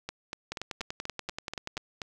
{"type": "two click trains", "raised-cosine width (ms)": 0.2, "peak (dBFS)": [-17, -18], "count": [14, 9], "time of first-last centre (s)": [[0.52, 1.77], [0.09, 2.018]], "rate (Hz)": [10.4, 4.15], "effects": []}